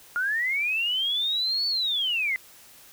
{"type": "linear two-way sweep", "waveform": "sine", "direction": "up then down", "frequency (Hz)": [1396.9, 4504, 2000], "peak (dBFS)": -23, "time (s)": [0.16, 2.36], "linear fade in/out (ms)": 0, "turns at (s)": 1.67, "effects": ["white hiss -51 dBFS RMS until 2.92 s"]}